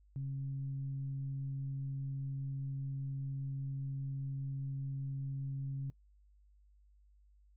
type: tone with frequency modulation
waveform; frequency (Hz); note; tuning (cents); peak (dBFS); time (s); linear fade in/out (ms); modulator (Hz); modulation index
sine; 136.5; C#3; -26; -36; 0.16-5.9; 0; 134; 0.24
effects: noise-tail reverb RT60 0.1 s tail -20 dB re dry + added 50 Hz sine -62 dBFS peak until 7.56 s